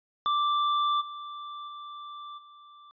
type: tone with level steps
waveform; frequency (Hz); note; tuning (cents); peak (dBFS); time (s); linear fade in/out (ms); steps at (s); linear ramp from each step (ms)
square; 1174.7; D6; 0; -24 / -38 / -40 / -50; 0.26-2.91; 0; 1 / 1.67 / 2.37; 20
effects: resampled to 11025 Hz